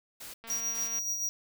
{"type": "noise bursts", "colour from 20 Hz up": "white", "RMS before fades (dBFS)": -44, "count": 3, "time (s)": [0.2, 0.88], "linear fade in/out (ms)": 10, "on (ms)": 140, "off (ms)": 130}
{"type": "click train", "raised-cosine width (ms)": 0.3, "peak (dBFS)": -32, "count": 126, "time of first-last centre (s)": [0.44, 0.988], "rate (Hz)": 228}
{"type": "tone with tremolo", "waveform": "square", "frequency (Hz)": 5750, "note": "F8", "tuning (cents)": 50, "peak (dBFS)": -29, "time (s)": [0.5, 1.29], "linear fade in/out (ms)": 0, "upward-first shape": "sine", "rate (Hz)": 7, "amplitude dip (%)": 45}
{"effects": []}